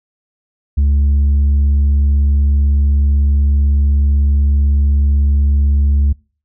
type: tone with tanh clipping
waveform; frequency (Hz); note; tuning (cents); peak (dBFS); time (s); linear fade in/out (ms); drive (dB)
triangle; 71; C#2; +42; -10; 0.77-6.13; 10; 8
effects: noise-tail reverb RT60 0.4 s tail -25 dB re dry